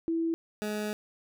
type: tone pair in turn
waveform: sine / 20% pulse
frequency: 329.6 / 210.9 Hz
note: E4 / G#3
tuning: 0 / +27 cents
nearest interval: minor sixth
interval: 773 cents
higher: first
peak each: -26 dBFS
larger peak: neither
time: 0.08-0.34 / 0.62-0.93 s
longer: second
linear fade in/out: 0 ms
effects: none